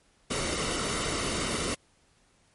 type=noise with comb filter; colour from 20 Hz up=pink; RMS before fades=-30 dBFS; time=0.3-1.75 s; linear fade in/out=10 ms; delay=1.2 ms; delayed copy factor=-0.55; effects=pink hiss -65 dBFS RMS until 2.54 s + MP3 48 kbps